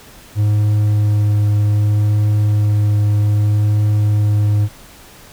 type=tone with vibrato; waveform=triangle; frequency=104.6 Hz; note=G#2; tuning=13 cents sharp; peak=-9 dBFS; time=0.35-4.69 s; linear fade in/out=50 ms; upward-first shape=triangle; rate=0.64 Hz; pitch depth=11 cents each way; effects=pink hiss -41 dBFS RMS until 5.32 s